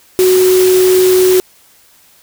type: tone in noise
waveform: sine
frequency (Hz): 370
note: F#4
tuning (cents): 0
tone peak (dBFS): -6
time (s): 0.19-1.4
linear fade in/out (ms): 0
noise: white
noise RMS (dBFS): -19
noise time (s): 0.19-1.4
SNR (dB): +10
effects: white hiss -47 dBFS RMS until 2.22 s